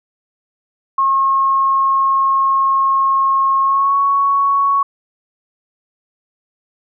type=tone with pitch glide; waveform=sine; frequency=1082 to 1112.4 Hz; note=C#6 to C#6; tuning=-42 to +6 cents; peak=-11 dBFS; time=0.98-4.83 s; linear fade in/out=5 ms; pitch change=+48 cents; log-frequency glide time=3.62-3.96 s; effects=none